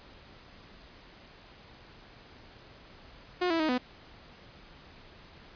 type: tone with pitch steps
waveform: sawtooth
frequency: 359.6 / 329.4 / 312.9 / 250.3 Hz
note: F#4 / E4 / D#4 / B3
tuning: -49 / -1 / +10 / +23 cents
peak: -22 dBFS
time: 3.41-3.782 s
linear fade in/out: 10 ms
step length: 93 ms
effects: pink hiss -53 dBFS RMS until 5.55 s + resampled to 11025 Hz